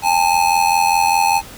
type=ring-modulated tone; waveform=square; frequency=850 Hz; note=G#5; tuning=40 cents sharp; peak=-10 dBFS; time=0.02-1.42 s; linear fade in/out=50 ms; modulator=42.5 Hz; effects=pink hiss -37 dBFS RMS until 1.57 s